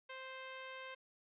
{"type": "tone", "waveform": "10% pulse", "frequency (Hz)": 523.3, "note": "C5", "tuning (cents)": 0, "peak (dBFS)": -38, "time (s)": [0.09, 0.95], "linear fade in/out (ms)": 10, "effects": ["resampled to 8000 Hz"]}